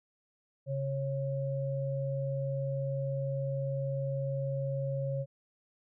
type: tone pair together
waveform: sine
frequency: 136.75 / 547 Hz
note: C#3 / C#5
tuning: -23 / -23 cents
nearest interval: 2 octaves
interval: 2400 cents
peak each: -32 / -35 dBFS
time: 0.66-5.26 s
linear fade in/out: 50 ms
effects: none